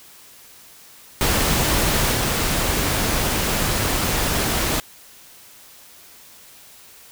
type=noise with level steps; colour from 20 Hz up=pink; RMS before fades=-19 / -21 dBFS; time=1.21-4.8 s; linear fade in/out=0 ms; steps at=2.12 s; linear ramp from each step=20 ms; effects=white hiss -46 dBFS RMS until 7.11 s